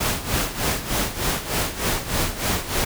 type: noise with tremolo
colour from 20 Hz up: pink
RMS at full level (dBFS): -21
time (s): 0-2.85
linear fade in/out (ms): 10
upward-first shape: sine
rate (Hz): 3.3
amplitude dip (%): 75
effects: none